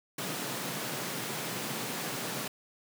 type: high-pass noise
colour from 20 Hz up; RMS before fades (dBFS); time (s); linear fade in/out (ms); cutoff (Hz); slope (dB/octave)
pink; -36; 0.18-2.48; 5; 120; 96
effects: none